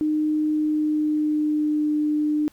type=tone with pitch glide; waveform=sine; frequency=306 to 300.9 Hz; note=D#4 to D4; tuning=-29 to +42 cents; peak=-19 dBFS; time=0.01-2.48 s; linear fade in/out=0 ms; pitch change=-29 cents; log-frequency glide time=0.47-1.95 s; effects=pink hiss -57 dBFS RMS until 2.52 s